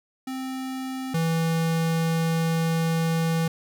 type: tone pair in turn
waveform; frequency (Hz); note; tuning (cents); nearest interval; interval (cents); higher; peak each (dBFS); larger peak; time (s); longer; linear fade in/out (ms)
square; 261.6 / 163.99; C4 / E3; 0 / -9; minor sixth; 809; first; -30 / -22; second; 0.27-1.14 / 1.14-3.48; second; 5
effects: none

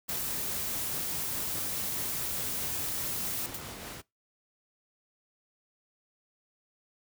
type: noise with tremolo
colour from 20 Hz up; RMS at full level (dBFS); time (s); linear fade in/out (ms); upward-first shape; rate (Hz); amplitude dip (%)
pink; -40; 0.08-4.02; 20; triangle; 4.8; 35
type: noise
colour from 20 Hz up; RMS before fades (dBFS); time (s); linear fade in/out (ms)
blue; -34; 0.09-3.46; 0
type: noise with exponential decay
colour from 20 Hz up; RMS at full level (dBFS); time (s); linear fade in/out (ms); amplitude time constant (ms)
blue; -33; 3.54-3.68; 5; 30
effects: noise-tail reverb RT60 0.2 s tail -23 dB re dry + high-pass 60 Hz 12 dB/octave

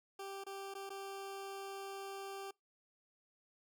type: tone with dropouts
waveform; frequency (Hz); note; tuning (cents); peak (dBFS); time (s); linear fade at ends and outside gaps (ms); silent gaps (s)
20% pulse; 392; G4; 0; -39; 0.19-2.51; 5; 0.439-0.465 / 0.74-0.75 / 0.894-0.902
effects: noise-tail reverb RT60 0.2 s tail -25 dB re dry

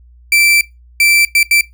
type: tone bursts at uneven times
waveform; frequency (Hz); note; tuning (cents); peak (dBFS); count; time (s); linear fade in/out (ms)
40% pulse; 2338; D7; -8; -7; 4; 0.32-0.61 / 1-1.25 / 1.35-1.43 / 1.51-1.61; 2
effects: noise-tail reverb RT60 0.2 s tail -20 dB re dry + added 60 Hz sine -40 dBFS peak until 1.73 s

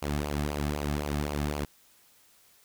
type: tone with flanger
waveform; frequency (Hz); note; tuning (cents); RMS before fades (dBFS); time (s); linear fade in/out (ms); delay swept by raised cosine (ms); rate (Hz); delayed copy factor
sawtooth; 73.42; D2; 0; -31; 0.02-1.65; 5; 0.53 to 2.13; 3.9; -0.65
effects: white hiss -61 dBFS RMS until 2.64 s

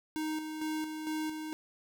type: tone with tremolo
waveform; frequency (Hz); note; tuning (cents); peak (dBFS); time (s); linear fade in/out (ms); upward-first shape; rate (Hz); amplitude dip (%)
square; 311.1; D#4; 0; -33; 0.16-1.53; 0; square; 2.2; 45
effects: none

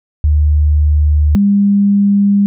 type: tone pair in turn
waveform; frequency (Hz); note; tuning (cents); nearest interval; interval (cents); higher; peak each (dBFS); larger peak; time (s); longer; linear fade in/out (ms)
sine; 75 / 201.2; D2 / G3; +37 / +45; octave + perfect fourth; 1708; second; -7; neither; 0.24-1.35 / 1.35-2.46; neither; 0
effects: none

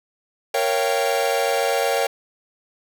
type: chord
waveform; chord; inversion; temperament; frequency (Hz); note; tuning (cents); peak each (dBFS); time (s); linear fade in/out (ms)
45% pulse; G half-diminished seventh; first; equal with one note detuned; 466.2 / 554.4 / 690.4 / 784; Bb4 / Db5 / F5 / G5; 0 / 0 / -20 / 0; -24 / -23 / -26 / -25; 0.54-2.07; 5
effects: none

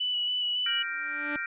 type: tone with vibrato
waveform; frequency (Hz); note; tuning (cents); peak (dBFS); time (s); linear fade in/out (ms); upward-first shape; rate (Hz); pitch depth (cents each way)
sine; 2960; F#7; 0; -26; 0-0.83; 10; square; 3.6; 13
type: chord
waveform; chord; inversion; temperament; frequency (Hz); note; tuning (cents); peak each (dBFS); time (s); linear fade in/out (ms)
sine; G minor seventh; third; equal; 1396.9 / 1568 / 1864.7 / 2349; F6 / G6 / Bb6 / D7; 0 / 0 / 0 / 0; -35 / -36 / -37 / -36; 0.66-1.46; 2
type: tone with exponential growth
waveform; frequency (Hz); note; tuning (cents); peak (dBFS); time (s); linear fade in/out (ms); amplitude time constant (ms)
sawtooth; 293.7; D4; 0; -27; 0.8-1.36; 0; 120
effects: resampled to 8000 Hz

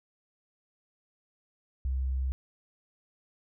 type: tone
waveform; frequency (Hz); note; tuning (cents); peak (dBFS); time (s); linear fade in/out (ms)
sine; 65.41; C2; 0; -27; 1.85-2.32; 0
effects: none

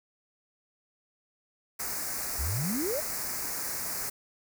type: band-stop noise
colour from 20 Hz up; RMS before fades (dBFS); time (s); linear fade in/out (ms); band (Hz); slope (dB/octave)
white; -34; 1.79-4.1; 10; 2300 to 4600; 48
type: exponential sweep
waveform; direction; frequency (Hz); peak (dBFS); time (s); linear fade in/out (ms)
sine; up; 59.1 to 659.3; -29; 2.38-3.01; 20
effects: none

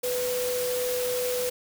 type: tone in noise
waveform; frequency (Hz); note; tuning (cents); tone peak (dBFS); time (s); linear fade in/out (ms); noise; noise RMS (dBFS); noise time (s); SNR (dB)
sine; 496.8; B4; +10; -26; 0.03-1.5; 10; white; -33; 0.03-1.5; +4
effects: none

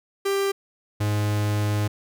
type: tone pair in turn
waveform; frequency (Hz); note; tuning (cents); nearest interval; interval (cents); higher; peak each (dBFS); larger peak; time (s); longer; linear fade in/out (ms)
45% pulse; 394.4 / 104.46; G4 / G#2; +11 / +11; octave + major seventh; 2300; first; -21; neither; 0.25-0.52 / 1-1.88; second; 10
effects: none

